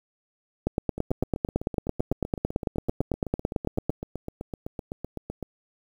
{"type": "two click trains", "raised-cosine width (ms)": 2, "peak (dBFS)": [-10, -19], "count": [30, 36], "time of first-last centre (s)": [[0.67, 3.896], [0.98, 5.427]], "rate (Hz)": [8.99, 7.87], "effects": ["8-bit"]}